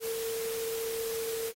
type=tone in noise; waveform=sine; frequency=453.3 Hz; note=A#4; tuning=48 cents flat; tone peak=-32 dBFS; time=0-1.53 s; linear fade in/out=50 ms; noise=white; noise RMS=-40 dBFS; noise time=0-1.53 s; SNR=+5 dB; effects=AAC 48 kbps